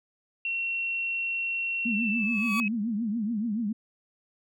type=tone with pitch glide; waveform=sine; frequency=2725 to 2557 Hz; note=F7 to D#7; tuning=-43 to +47 cents; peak=-27 dBFS; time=0.45-2.68 s; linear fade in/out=2 ms; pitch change=-110 cents; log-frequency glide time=1.89-2.53 s
type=tone with vibrato; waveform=sine; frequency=220 Hz; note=A3; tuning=in tune; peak=-26 dBFS; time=1.85-3.73 s; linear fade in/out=10 ms; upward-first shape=triangle; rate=7 Hz; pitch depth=190 cents each way
type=tone with exponential growth; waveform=40% pulse; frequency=1140 Hz; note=C#6; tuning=48 cents sharp; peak=-26 dBFS; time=2.15-2.6 s; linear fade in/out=0 ms; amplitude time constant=97 ms
effects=none

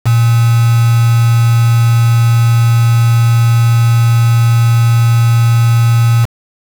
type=tone with quantisation; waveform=sine; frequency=116.54 Hz; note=A#2; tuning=in tune; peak=-6 dBFS; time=0.05-6.26 s; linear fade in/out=20 ms; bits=3; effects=none

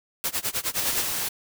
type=noise with tremolo; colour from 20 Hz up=white; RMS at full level=-25 dBFS; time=0.24-1.05 s; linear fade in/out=0 ms; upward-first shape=sine; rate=9.7 Hz; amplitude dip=95%
type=noise; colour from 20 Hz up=white; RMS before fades=-28 dBFS; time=0.78-1.29 s; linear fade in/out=10 ms
effects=none

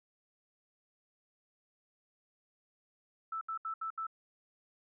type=tone bursts; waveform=sine; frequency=1318.5 Hz; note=E6; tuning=in tune; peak=-35 dBFS; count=5; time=3.32-4.068 s; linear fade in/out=5 ms; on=92 ms; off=72 ms; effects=none

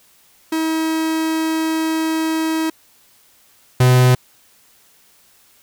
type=tone pair in turn; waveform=45% pulse; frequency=320 / 126.33 Hz; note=D#4 / B2; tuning=+49 / +40 cents; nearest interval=octave + major third; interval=1609 cents; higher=first; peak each=-17 / -9 dBFS; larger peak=second; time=0.52-2.7 / 3.8-4.15 s; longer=first; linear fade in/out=5 ms; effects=white hiss -53 dBFS RMS until 5.62 s

